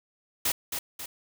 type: noise with echo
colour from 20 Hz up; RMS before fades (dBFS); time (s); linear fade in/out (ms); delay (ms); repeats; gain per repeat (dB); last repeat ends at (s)
white; -26; 0.45-0.52; 5; 270; 2; -6; 1.06
effects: none